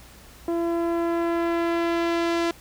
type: tone with low-pass filter sweep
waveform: sawtooth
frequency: 337.9 Hz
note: E4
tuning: 43 cents sharp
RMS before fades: -24 dBFS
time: 0.48-2.51 s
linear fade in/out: 2 ms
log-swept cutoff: 710 to 5800 Hz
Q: 0.73
effects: added 60 Hz sine -50 dBFS peak until 2.6 s + pink hiss -49 dBFS RMS until 2.6 s